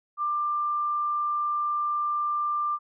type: tone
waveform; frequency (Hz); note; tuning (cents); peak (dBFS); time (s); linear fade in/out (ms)
sine; 1188; D6; +20; -24; 0.17-2.79; 50
effects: none